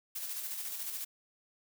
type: noise with tremolo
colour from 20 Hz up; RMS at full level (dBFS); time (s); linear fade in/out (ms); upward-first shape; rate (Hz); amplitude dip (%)
blue; -38; 0.15-1.05; 10; square; 14; 35
effects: none